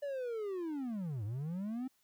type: linear two-way sweep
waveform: triangle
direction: down then up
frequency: 584 to 98 to 265.4 Hz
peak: -34 dBFS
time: 0.02-1.88 s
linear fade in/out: 10 ms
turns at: 1.24 s
effects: white hiss -74 dBFS RMS until 2.03 s